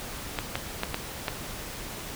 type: clicks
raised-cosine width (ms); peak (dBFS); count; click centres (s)
0.3; -11; 5; 0.388 / 0.555 / 0.834 / 0.944 / 1.282
effects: pink hiss -38 dBFS RMS until 2.15 s